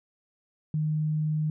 sine tone, 153.9 Hz, D#3, 19 cents flat, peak -24 dBFS, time 0.74-1.5 s, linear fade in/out 2 ms, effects none

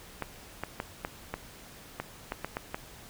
clicks, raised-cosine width 0.5 ms, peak -17 dBFS, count 10, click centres 0.223 / 0.636 / 0.801 / 1.049 / 1.34 / 2 / 2.321 / 2.446 / 2.569 / 2.745 s, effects pink hiss -50 dBFS RMS until 3.09 s

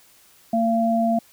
sine tone pair together, 228 / 683.2 Hz, A#3 / F5, -38 / -38 cents, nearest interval octave + perfect fifth, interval 1900 cents, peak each -20 dBFS, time 0.53-1.19 s, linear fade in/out 5 ms, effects white hiss -54 dBFS RMS until 1.32 s

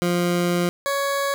20% pulse tone pair in turn, 175.3 / 558.1 Hz, F3 / C#5, +7 / +12 cents, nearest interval octave + minor sixth, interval 2005 cents, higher second, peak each -14 / -16 dBFS, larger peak first, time 0.02-0.69 / 0.86-1.34 s, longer first, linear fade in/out 0 ms, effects none

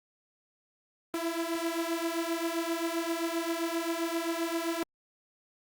sawtooth beating tone pair, 329.6 / 337.2 Hz, E4 / E4, 0 / +39 cents, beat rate 7.6 Hz, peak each -29 dBFS, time 1.14-4.83 s, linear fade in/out 2 ms, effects Opus 24 kbps

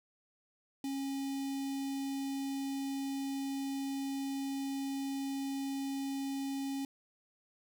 square tone with notch filter, 273.3 Hz, C#4, 24 cents flat, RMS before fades -37 dBFS, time 0.84-6.85 s, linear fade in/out 2 ms, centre 1400 Hz, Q 0.71, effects none

